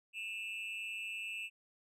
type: tone with amplitude modulation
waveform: triangle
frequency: 2658 Hz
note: E7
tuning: 14 cents sharp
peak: -34 dBFS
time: 0.13-1.5 s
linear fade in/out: 50 ms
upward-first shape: sine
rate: 209 Hz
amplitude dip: 85%
effects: resampled to 32000 Hz